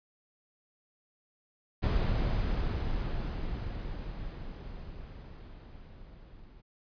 brown noise with level ramp, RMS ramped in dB -26 to -53 dBFS, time 1.82-6.62 s, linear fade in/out 20 ms, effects resampled to 11025 Hz

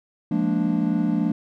triangle chord, Bb dominant seventh, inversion second, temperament equal with one note detuned, 174.61 / 210.1 / 233.1 / 293.7 Hz, F3 / Ab3 / Bb3 / D4, 0 / +20 / 0 / 0 cents, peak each -23 dBFS, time 0.31-1.32 s, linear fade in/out 5 ms, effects none

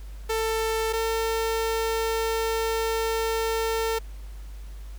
sawtooth tone pair in turn, 445.1 / 450 Hz, A4 / A4, +20 / +39 cents, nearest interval unison, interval 19 cents, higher second, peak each -20 dBFS, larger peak neither, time 0.29-0.93 / 0.93-3.99 s, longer second, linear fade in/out 10 ms, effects added 50 Hz sine -36 dBFS peak until 4.98 s + pink hiss -54 dBFS RMS until 4.98 s

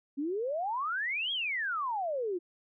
sine exponential two-way sweep, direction up then down, 268.2 to 3354 to 336.4 Hz, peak -30 dBFS, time 0.17-2.39 s, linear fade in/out 20 ms, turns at 1.32 s, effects none

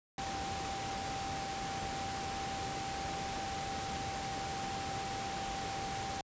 sine tone in noise, 784 Hz, G5, in tune, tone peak -39 dBFS, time 0.18-6.21 s, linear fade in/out 2 ms, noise pink, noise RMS -40 dBFS, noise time 0.18-6.21 s, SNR -2 dB, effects high-pass 60 Hz 12 dB/octave + resampled to 16000 Hz

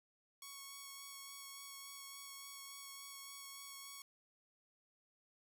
5% pulse tone with vibrato, 1108.7 Hz, C#6, in tune, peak -38 dBFS, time 0.42-4.02 s, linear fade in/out 2 ms, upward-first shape sine, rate 3.5 Hz, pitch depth 11 cents each way, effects none

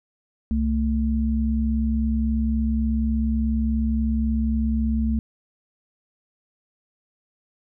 sine tone pair together, 66.2 / 222.7 Hz, C2 / A3, +21 / +21 cents, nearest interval octave + major sixth, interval 2100 cents, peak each -22 dBFS, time 0.51-5.19 s, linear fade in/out 0 ms, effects none

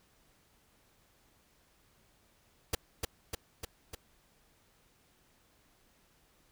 pink noise with echo, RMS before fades -30 dBFS, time 2.73-2.75 s, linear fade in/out 5 ms, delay 300 ms, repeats 4, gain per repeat -3 dB, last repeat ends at 3.95 s, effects pink hiss -68 dBFS RMS until 6.51 s

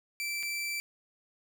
sawtooth tone with dropouts, 2334 Hz, D7, 11 cents flat, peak -29 dBFS, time 0.2-0.8 s, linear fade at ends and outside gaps 0 ms, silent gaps 0.428-0.432 s, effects none

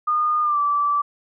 sine tone with pitch glide, 1221 to 1161.2 Hz, D#6 to D6, -33 to -20 cents, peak -17 dBFS, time 0.07-1.02 s, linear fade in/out 10 ms, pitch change -87 cents, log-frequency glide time 0.42-0.59 s, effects none

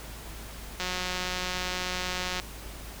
click train, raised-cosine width 0.2 ms, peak -14 dBFS, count 292, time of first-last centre 0.8-2.399 s, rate 182 Hz, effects added 53 Hz sine -42 dBFS peak until 3 s + pink hiss -44 dBFS RMS until 3 s

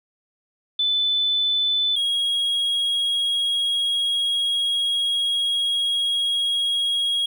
sine / triangle tone pair in turn, 3506 / 3295 Hz, A7 / G#7, -7 / -14 cents, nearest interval minor second, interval 107 cents, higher first, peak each -18 dBFS, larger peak neither, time 0.79-1.96 / 1.96-7.26 s, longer second, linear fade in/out 5 ms, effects none

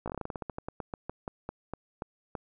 slowing click train, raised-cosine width 1 ms, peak -21 dBFS, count 22, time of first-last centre 0.06-2.352 s, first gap 17 ms, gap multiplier 1.16, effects none

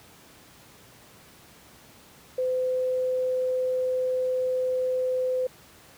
sine tone, 510 Hz, C5, 44 cents flat, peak -23 dBFS, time 2.38-5.47 s, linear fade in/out 5 ms, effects pink hiss -52 dBFS RMS until 5.97 s + high-pass 80 Hz 12 dB/octave

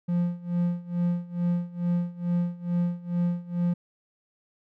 triangle tone with tremolo, 174.61 Hz, F3, in tune, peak -19 dBFS, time 0.08-3.74 s, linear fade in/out 10 ms, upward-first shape sine, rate 2.3 Hz, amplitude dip 90%, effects none

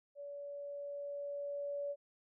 sine tone with level ramp, 571 Hz, D5, 49 cents flat, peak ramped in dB -44 to -36 dBFS, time 0.15-1.96 s, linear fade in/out 50 ms, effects none

